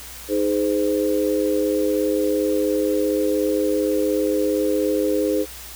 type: chord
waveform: sine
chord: Ab major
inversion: second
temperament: equal with one note detuned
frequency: 311.1 / 415.3 / 512.5 Hz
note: Eb4 / Ab4 / C5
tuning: 0 / 0 / -36 cents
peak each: -22 dBFS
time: 0.28-5.46 s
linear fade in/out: 50 ms
effects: added 60 Hz sine -43 dBFS peak until 5.75 s + white hiss -38 dBFS RMS until 5.75 s